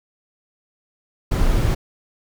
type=noise; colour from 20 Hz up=brown; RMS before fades=-17 dBFS; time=1.31-1.75 s; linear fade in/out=10 ms; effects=none